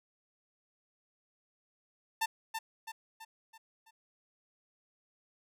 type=tone with echo; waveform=sawtooth; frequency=894 Hz; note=A5; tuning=27 cents sharp; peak=-25 dBFS; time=2.21-2.26 s; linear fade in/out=10 ms; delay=330 ms; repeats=5; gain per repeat=-6 dB; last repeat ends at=3.91 s; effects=none